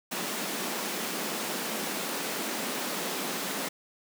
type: high-pass noise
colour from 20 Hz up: pink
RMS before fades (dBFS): -33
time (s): 0.11-3.69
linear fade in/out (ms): 10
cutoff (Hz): 180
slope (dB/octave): 48
effects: none